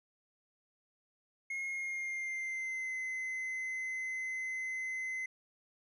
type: tone with pitch glide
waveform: triangle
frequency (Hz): 2153 to 2050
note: C7 to C7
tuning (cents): +49 to -36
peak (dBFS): -34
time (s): 1.5-5.26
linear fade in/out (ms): 5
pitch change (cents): -85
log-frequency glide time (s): 1.67-2.95
effects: resampled to 24000 Hz